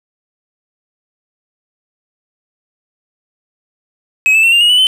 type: tone with pitch steps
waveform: triangle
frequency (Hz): 2552 / 2630 / 2710 / 2793 / 2878 / 2966 / 3056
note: D#7 / E7 / E7 / F7 / F#7 / F#7 / G7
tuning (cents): +43 / -5 / +47 / -1 / -49 / +4 / -45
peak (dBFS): -5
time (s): 4.26-4.869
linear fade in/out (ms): 0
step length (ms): 87
effects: none